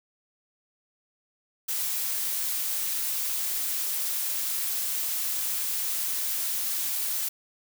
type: noise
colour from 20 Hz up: blue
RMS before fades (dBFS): -29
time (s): 1.68-7.29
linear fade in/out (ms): 10
effects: none